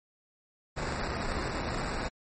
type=noise with sample-and-hold; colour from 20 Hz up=pink; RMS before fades=-33 dBFS; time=0.76-2.09 s; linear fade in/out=20 ms; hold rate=3150 Hz; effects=MP3 32 kbps